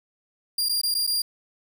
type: tone with dropouts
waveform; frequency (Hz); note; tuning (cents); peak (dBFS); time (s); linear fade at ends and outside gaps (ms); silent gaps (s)
sawtooth; 4791; D8; +34; -19; 0.58-1.22; 5; 0.688-0.693 / 0.815-0.833 / 0.943-0.949 / 1.067-1.074
effects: 9-bit